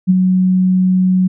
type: tone with ADSR envelope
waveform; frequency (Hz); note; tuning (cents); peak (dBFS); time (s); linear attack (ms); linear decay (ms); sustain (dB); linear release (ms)
sine; 185; F#3; 0; -5; 0.07-1.28; 30; 26; -4; 14
effects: none